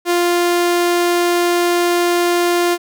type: tone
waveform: sawtooth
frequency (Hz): 349.2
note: F4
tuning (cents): 0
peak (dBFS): -9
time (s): 0.05-2.78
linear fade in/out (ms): 50
effects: none